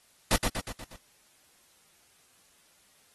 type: noise with echo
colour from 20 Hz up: pink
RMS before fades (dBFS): -23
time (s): 0.31-0.36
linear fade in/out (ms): 0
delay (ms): 120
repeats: 5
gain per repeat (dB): -5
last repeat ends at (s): 0.96
effects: white hiss -63 dBFS RMS until 3.14 s + AAC 32 kbps